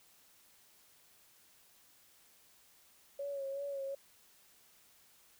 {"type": "tone with vibrato", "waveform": "sine", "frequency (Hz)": 555, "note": "C#5", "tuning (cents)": 2, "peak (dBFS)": -37, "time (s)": [3.19, 3.95], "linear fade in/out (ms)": 5, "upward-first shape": "sine", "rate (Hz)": 2.7, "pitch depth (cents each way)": 38, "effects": ["white hiss -65 dBFS RMS until 5.39 s"]}